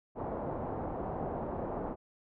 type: low-pass noise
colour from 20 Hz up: white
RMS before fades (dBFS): -37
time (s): 0.15-1.96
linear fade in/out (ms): 50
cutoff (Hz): 820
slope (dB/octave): 24
effects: none